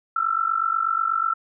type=tone with amplitude modulation; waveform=sine; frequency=1336 Hz; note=E6; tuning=23 cents sharp; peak=-16 dBFS; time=0.16-1.34 s; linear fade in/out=5 ms; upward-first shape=sine; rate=48.2 Hz; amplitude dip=85%; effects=none